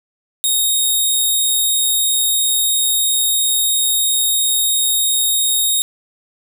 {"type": "tone", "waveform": "10% pulse", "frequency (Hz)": 3729, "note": "A#7", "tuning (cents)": 0, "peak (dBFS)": -6, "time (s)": [0.44, 5.82], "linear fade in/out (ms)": 0, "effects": []}